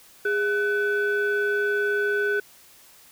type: tone pair together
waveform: sine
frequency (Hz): 410.5 / 1503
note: G#4 / F#6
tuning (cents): -20 / +27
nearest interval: octave + minor seventh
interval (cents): 2247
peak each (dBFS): -22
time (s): 0.25-2.4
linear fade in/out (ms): 5
effects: tanh soft clip ceiling -17 dBFS + white hiss -52 dBFS RMS until 3.11 s